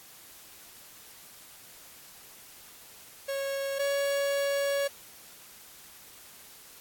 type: tone pair in turn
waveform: 45% pulse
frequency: 550 / 560.6 Hz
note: C#5 / C#5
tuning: -14 / +19 cents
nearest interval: unison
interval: 33 cents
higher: second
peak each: -30 / -26 dBFS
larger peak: second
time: 3.28-3.79 / 3.79-4.88 s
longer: second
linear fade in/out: 10 ms
effects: white hiss -51 dBFS RMS until 6.8 s + AAC 64 kbps